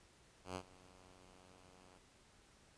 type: tone with ADSR envelope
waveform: 5% pulse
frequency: 92 Hz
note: F#2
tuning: 9 cents flat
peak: -30 dBFS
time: 0.44-1.98 s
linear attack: 120 ms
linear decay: 63 ms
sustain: -22 dB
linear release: 6 ms
effects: pink hiss -67 dBFS RMS until 2.77 s + resampled to 22050 Hz